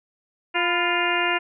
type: harmonic tone with a mistuned harmonic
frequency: 350.2 Hz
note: F4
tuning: 5 cents sharp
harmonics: 1 / 2 / 3 / 4 / 5 / 6 / 7 / 8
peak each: -28 / -28 / -28 / -28 / -28 / -28 / -28 / -28 dBFS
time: 0.54-1.39 s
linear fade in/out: 20 ms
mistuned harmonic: 3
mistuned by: -73 cents
effects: none